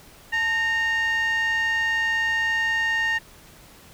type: tone with frequency modulation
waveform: sine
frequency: 1841 Hz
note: A#6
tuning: 22 cents flat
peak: -18 dBFS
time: 0.32-3.19 s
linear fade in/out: 20 ms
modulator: 961 Hz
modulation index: 0.54
effects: tanh soft clip ceiling -19 dBFS + pink hiss -49 dBFS RMS until 3.93 s